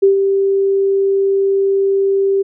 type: tone with ADSR envelope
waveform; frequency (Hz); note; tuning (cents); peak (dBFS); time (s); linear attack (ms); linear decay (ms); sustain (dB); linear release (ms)
sine; 392; G4; 0; -5; 0.02-2.43; 14; 120; -6; 18
effects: none